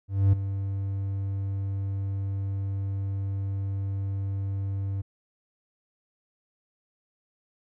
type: tone with ADSR envelope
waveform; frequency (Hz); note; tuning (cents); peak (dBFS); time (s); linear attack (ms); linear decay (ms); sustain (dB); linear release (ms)
triangle; 98; G2; 0; -13; 0.08-5.02; 250; 7; -12; 13
effects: none

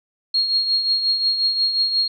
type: tone with tremolo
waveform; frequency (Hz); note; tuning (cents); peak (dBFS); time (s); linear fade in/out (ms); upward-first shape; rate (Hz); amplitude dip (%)
sine; 4270; C8; +34; -14; 0.34-2.08; 5; triangle; 5.6; 60
effects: none

